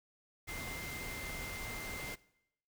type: tone in noise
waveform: sine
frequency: 2090 Hz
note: C7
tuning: 2 cents flat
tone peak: -44 dBFS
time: 0.47-2.16 s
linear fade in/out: 20 ms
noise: pink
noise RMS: -44 dBFS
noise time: 0.47-2.16 s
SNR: -3 dB
effects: noise-tail reverb RT60 0.8 s tail -21 dB re dry